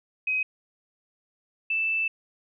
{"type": "tone pair in turn", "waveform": "sine", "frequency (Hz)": [2526, 2644], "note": ["D#7", "E7"], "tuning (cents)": [26, 5], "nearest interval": "minor second", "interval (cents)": 79, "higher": "second", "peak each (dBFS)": -23, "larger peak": "neither", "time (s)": [[0.27, 0.43], [1.7, 2.08]], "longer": "second", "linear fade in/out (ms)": 5, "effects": []}